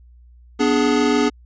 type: chord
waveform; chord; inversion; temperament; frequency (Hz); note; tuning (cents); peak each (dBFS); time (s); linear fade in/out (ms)
square; G# diminished; first; equal with one note detuned; 246.9 / 293.7 / 419.2; B3 / D4 / G#4; 0 / 0 / +16; -20; 0.59-1.3; 20
effects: added 60 Hz sine -44 dBFS peak until 1.45 s + resampled to 16000 Hz